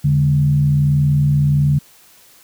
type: tone with frequency modulation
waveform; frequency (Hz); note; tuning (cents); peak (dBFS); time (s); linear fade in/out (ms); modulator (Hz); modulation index
sine; 144.3; D3; -30; -11; 0.04-1.79; 10; 61.4; 0.45
effects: white hiss -48 dBFS RMS until 2.43 s